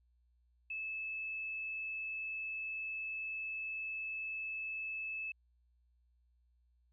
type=tone; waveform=sine; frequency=2611 Hz; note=E7; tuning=17 cents flat; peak=-38 dBFS; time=0.7-5.32 s; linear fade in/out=5 ms; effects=added 60 Hz sine -69 dBFS peak until 6.92 s